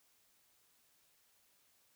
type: silence
effects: white hiss -72 dBFS RMS until 1.95 s